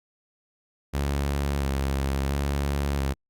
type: tone with vibrato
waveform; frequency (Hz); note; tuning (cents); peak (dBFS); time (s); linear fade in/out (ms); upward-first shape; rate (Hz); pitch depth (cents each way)
sawtooth; 69.3; C#2; 0; -20; 0.93-3.14; 20; square; 0.73; 26
effects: Opus 48 kbps